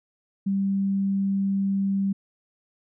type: tone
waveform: sine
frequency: 196 Hz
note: G3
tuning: in tune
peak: -21 dBFS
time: 0.46-2.13 s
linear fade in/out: 10 ms
effects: none